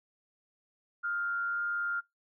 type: tone with frequency modulation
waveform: sine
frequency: 1400 Hz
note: F6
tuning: 4 cents sharp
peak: -30 dBFS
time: 1.03-2.01 s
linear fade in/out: 20 ms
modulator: 98.5 Hz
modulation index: 0.44
effects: noise-tail reverb RT60 0.2 s tail -25 dB re dry